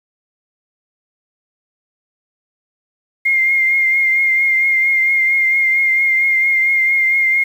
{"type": "tone with vibrato", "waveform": "sine", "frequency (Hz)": 2120, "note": "C7", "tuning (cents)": 22, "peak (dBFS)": -11, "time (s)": [3.25, 7.44], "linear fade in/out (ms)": 10, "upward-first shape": "triangle", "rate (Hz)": 4.4, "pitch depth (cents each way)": 33, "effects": ["7-bit"]}